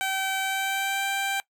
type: tone with pitch glide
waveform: 15% pulse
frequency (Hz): 770 to 785.3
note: G5 to G5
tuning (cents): -31 to +3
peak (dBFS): -19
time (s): 0.01-1.4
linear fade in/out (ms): 0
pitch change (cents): +34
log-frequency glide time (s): 0.41-1.06
effects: noise-tail reverb RT60 0.1 s tail -21 dB re dry